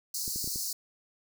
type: high-pass noise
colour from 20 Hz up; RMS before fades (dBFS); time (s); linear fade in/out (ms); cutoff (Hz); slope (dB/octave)
pink; -34; 0.14-0.73; 5; 4300; 96
type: clicks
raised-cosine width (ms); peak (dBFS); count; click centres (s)
3; -29; 5; 0.279 / 0.36 / 0.443 / 0.476 / 0.559
effects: none